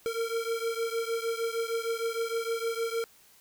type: beating tone pair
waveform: square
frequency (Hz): 456.1 / 462.6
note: A#4 / A#4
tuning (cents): -38 / -13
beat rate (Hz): 6.5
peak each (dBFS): -32 / -34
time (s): 0.06-3.04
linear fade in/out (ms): 0
effects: white hiss -59 dBFS RMS until 3.4 s